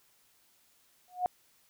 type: tone with exponential growth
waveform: sine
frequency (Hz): 725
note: F#5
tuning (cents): -35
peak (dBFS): -22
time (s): 1.08-1.26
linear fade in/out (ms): 0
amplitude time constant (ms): 37
effects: white hiss -67 dBFS RMS until 1.69 s